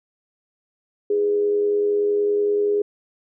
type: tone with amplitude modulation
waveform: sine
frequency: 412.7 Hz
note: G#4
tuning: 11 cents flat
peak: -15 dBFS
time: 1.1-2.82 s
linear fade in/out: 5 ms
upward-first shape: sine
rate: 90.6 Hz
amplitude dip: 40%
effects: none